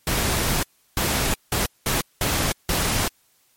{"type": "noise bursts at uneven times", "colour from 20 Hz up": "pink", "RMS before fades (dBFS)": -22, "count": 6, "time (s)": [[0.07, 0.63], [0.97, 1.34], [1.52, 1.66], [1.86, 2.01], [2.21, 2.52], [2.69, 3.08]], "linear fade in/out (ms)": 2, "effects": ["white hiss -62 dBFS RMS until 3.56 s", "MP3 64 kbps"]}